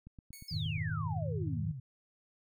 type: click train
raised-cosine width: 5 ms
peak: -37 dBFS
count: 8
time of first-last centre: 0.07-0.895 s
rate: 8.48 Hz
type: tone with exponential decay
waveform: 5% pulse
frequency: 2217 Hz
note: C#7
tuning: in tune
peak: -36 dBFS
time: 0.33-0.84 s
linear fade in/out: 0 ms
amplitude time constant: 110 ms
type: exponential sweep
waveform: sine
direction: down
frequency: 5300 to 119.7 Hz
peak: -40 dBFS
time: 0.48-1.8 s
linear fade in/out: 5 ms
type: chord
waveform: sine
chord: F half-diminished seventh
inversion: none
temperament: equal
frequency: 87.31 / 103.83 / 123.47 / 155.56 Hz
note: F2 / Ab2 / Cb3 / Eb3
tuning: 0 / 0 / 0 / 0 cents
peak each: -41 / -37 / -41 / -36 dBFS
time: 0.51-1.72 s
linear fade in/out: 10 ms
effects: none